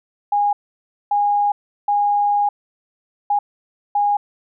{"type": "tone bursts at uneven times", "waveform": "sine", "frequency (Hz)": 820, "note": "G#5", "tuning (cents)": -22, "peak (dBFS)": -14, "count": 5, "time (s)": [[0.32, 0.53], [1.11, 1.52], [1.88, 2.49], [3.3, 3.39], [3.95, 4.17]], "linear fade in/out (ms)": 5, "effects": []}